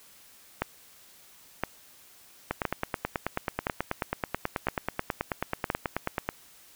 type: two click trains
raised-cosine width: 0.5 ms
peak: -11 / -12 dBFS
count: 6 / 36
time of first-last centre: 0.62-5.701 / 2.51-6.29 s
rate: 0.984 / 9.26 Hz
effects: white hiss -55 dBFS RMS until 6.75 s